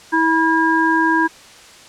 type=harmonic tone; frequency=324.5 Hz; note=E4; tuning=27 cents flat; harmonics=1 / 3 / 5; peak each=-17 / -17 / -17 dBFS; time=0.12-1.28 s; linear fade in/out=20 ms; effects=white hiss -42 dBFS RMS until 1.88 s + low-pass 7000 Hz 12 dB/octave